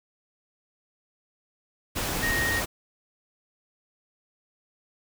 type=tone in noise; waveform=sine; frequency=1864.7 Hz; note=A#6; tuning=in tune; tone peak=-25 dBFS; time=2.22-2.61 s; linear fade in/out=20 ms; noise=pink; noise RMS=-29 dBFS; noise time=1.95-2.66 s; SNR=+1 dB; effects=none